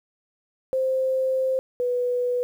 sine tone pair in turn, 523.3 / 492.6 Hz, C5 / B4, 0 / -5 cents, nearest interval minor second, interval 105 cents, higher first, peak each -20 / -21 dBFS, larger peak first, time 0.73-1.59 / 1.8-2.43 s, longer first, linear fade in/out 0 ms, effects 9-bit

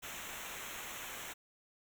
pink noise with comb filter, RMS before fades -45 dBFS, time 0.02-1.34 s, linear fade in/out 20 ms, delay 0.21 ms, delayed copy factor -0.8, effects none

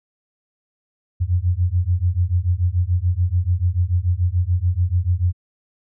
sine beating tone pair, 85.8 / 92.7 Hz, F2 / F#2, -30 / +4 cents, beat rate 6.9 Hz, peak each -19 dBFS, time 1.2-5.33 s, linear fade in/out 20 ms, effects none

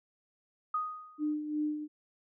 sine tone with exponential decay, 1244.5 Hz, D#6, in tune, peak -27 dBFS, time 0.74-1.34 s, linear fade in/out 5 ms, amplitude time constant 130 ms
sine tone with tremolo, 301.3 Hz, D4, 44 cents sharp, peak -28 dBFS, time 1.18-1.88 s, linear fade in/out 50 ms, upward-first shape sine, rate 2.8 Hz, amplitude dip 60%
effects none

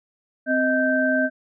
sine tone cluster, 259.8 / 627 / 1558 Hz, C4 / D#5 / G6, -12 / +13 / -11 cents, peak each -22 dBFS, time 0.46-1.3 s, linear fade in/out 50 ms, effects none

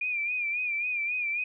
sine tone with vibrato, 2414 Hz, D7, 47 cents sharp, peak -27 dBFS, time 0.01-1.44 s, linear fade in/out 5 ms, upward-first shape sine, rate 3.7 Hz, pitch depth 68 cents each way, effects none

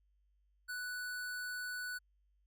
square tone, 1483 Hz, F#6, 4 cents sharp, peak -40 dBFS, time 0.68-1.99 s, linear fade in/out 20 ms, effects added 50 Hz sine -70 dBFS peak until 2.46 s

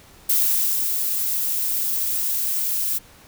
violet noise with ADSR envelope, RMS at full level -18 dBFS, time 0.29-2.99 s, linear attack 8 ms, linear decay 580 ms, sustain -5 dB, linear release 21 ms, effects pink hiss -49 dBFS RMS until 3.27 s

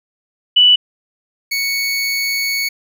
sine / 25% pulse tone pair in turn, 2965 / 2221 Hz, F#7 / C#7, +3 / +3 cents, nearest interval perfect fourth, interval 500 cents, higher first, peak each -6 / -13 dBFS, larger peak first, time 0.56-0.76 / 1.51-2.69 s, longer second, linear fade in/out 10 ms, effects none

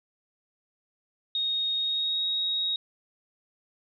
sine tone with pitch glide, 3729 to 3779 Hz, A#7 to A#7, 0 to +23 cents, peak -25 dBFS, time 1.35-2.76 s, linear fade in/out 2 ms, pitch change +23 cents, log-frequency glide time 1.77-2.26 s, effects none

